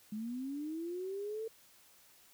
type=linear sweep; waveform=sine; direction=up; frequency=207.1 to 452.1 Hz; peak=-37 dBFS; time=0.12-1.48 s; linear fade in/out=5 ms; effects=white hiss -63 dBFS RMS until 2.33 s